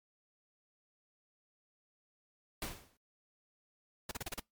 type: noise with exponential decay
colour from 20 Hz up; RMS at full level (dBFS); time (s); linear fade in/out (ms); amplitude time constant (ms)
pink; -36; 2.62-2.97; 2; 74
type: noise bursts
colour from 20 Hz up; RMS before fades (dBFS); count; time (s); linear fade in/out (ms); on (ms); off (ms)
pink; -39; 6; 4.09-4.398; 5; 23; 34
effects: noise-tail reverb RT60 0.2 s tail -26 dB re dry + MP3 96 kbps